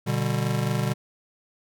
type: chord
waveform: square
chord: G major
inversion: first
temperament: just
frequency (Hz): 122.5 / 147 / 196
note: B2 / D3 / G3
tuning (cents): -14 / +2 / 0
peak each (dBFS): -27 / -28 / -30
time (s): 0.06-0.94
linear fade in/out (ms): 20
effects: none